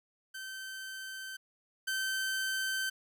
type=tone pair in turn; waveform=sawtooth; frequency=1545 / 1545 Hz; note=G6 / G6; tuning=-26 / -26 cents; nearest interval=unison; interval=0 cents; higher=neither; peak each=-37 / -28 dBFS; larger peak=second; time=0.34-1.37 / 1.87-2.9 s; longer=neither; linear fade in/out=10 ms; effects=none